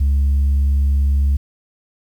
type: tone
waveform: sine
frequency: 69.7 Hz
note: C#2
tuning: 10 cents sharp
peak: -10 dBFS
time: 0-1.37 s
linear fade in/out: 10 ms
effects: tanh soft clip ceiling -11 dBFS + 8-bit